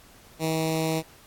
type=tone with notch filter; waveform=10% pulse; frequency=160 Hz; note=D#3; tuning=49 cents sharp; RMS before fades=-26 dBFS; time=0.39-1.03 s; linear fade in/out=50 ms; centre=1400 Hz; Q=0.82; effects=pink hiss -53 dBFS RMS until 1.26 s + AAC 64 kbps